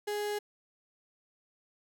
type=tone; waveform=35% pulse; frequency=415.3 Hz; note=G#4; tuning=in tune; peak=-30 dBFS; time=0.07-0.39 s; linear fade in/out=10 ms; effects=none